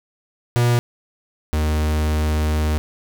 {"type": "tone pair in turn", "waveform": "45% pulse", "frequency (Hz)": [120.2, 76.76], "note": ["B2", "D#2"], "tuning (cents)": [-46, -23], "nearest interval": "minor sixth", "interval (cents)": 777, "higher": "first", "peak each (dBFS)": [-14, -17], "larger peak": "first", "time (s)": [[0.56, 0.79], [1.53, 2.78]], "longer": "second", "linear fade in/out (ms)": 0, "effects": []}